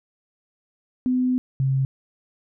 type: tone pair in turn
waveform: sine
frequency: 253 / 134.02 Hz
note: B3 / C3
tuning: +42 / +42 cents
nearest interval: major seventh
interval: 1100 cents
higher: first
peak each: -18 dBFS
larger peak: neither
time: 1.06-1.38 / 1.6-1.85 s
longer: first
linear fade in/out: 0 ms
effects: none